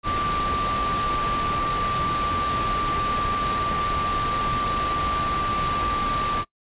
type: tone in noise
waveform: sine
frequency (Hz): 1174.7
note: D6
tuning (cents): 0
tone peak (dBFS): -23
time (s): 0.03-6.45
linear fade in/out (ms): 50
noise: pink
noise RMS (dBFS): -28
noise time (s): 0.03-6.45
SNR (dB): +2
effects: noise-tail reverb RT60 0.1 s tail -22 dB re dry + resampled to 8000 Hz